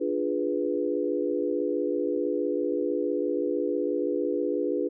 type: chord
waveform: sine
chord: D diminished seventh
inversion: none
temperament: equal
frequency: 293.7 / 349.2 / 415.3 / 493.9 Hz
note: D4 / F4 / Ab4 / Cb5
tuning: 0 / 0 / 0 / 0 cents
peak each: -30 dBFS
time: 0-4.89 s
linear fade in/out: 20 ms
effects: none